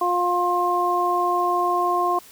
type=harmonic tone; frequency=354 Hz; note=F4; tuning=23 cents sharp; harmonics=1 / 2 / 3; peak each=-25 / -23 / -21 dBFS; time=0.01-2.19 s; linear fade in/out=5 ms; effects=white hiss -47 dBFS RMS until 2.31 s